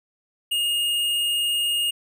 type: tone with hard clipping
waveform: triangle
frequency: 2847 Hz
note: F7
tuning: 33 cents sharp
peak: -22 dBFS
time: 0.51-1.91 s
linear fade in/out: 10 ms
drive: 15 dB
effects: none